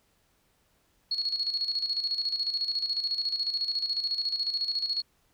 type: tone with tremolo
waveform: sine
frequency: 4336 Hz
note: C#8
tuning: 39 cents flat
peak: -25 dBFS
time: 1.11-5.02 s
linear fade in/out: 5 ms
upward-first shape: square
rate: 14 Hz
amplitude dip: 60%
effects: pink hiss -69 dBFS RMS until 5.33 s